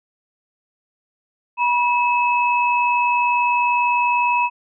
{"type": "tone pair together", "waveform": "sine", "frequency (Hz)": [971.1, 2589], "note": ["B5", "E7"], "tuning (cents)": [-29, -32], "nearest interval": "octave + perfect fourth", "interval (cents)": 1697, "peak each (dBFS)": [-16, -21], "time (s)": [1.57, 4.5], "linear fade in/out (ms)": 50, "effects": []}